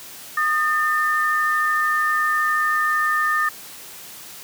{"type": "tone pair together", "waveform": "sine", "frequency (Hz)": [1230, 1796.8], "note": ["D#6", "A6"], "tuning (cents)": [-20, 36], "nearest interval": "perfect fifth", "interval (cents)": 656, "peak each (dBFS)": -20, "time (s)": [0.37, 3.49], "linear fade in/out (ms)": 5, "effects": ["white hiss -39 dBFS RMS until 4.43 s", "high-pass 80 Hz 12 dB/octave"]}